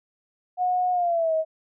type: tone with pitch glide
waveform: sine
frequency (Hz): 727 to 636.6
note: F#5 to D#5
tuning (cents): -31 to +39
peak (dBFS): -20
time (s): 0.57-1.45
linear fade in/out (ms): 50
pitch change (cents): -230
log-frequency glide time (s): 0.92-1.34
effects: none